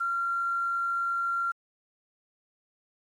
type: tone with quantisation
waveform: sine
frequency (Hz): 1377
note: F6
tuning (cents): -25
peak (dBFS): -26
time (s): 0-1.52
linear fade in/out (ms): 10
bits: 9
effects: AAC 32 kbps